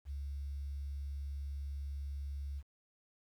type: tone with quantisation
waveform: sine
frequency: 70 Hz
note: C#2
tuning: 18 cents sharp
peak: -38 dBFS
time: 0.05-2.63 s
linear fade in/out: 50 ms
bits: 11
effects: none